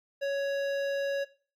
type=tone with hard clipping; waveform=sine; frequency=557 Hz; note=C#5; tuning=8 cents sharp; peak=-30 dBFS; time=0.21-1.25 s; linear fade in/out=20 ms; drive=14 dB; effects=noise-tail reverb RT60 0.4 s tail -18 dB re dry + Opus 48 kbps